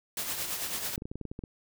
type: noise with tremolo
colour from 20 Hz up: white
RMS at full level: -32 dBFS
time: 0.17-0.96 s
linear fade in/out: 2 ms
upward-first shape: triangle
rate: 9.1 Hz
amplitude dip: 55%
type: clicks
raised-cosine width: 3 ms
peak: -25 dBFS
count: 10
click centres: 0.979 / 1.021 / 1.055 / 1.115 / 1.156 / 1.213 / 1.253 / 1.315 / 1.391 / 1.438 s
effects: none